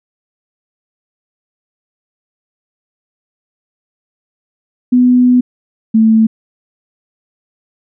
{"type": "tone pair in turn", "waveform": "sine", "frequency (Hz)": [248.7, 221.6], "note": ["B3", "A3"], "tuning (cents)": [12, 13], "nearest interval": "major second", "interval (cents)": 199, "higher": "first", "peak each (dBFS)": -5, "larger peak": "neither", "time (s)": [[4.92, 5.41], [5.94, 6.27]], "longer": "first", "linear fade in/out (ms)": 10, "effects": []}